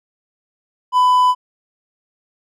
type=tone; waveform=triangle; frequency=1000 Hz; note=B5; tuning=21 cents sharp; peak=-8 dBFS; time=0.92-1.35 s; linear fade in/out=50 ms; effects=none